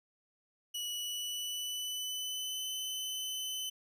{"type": "tone with pitch glide", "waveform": "sawtooth", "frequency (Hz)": [2935, 3033], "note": ["F#7", "F#7"], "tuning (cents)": [-15, 42], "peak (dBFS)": -33, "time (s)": [0.74, 3.7], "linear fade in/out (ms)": 10, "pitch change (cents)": 57, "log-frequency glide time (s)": [0.87, 2.66], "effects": []}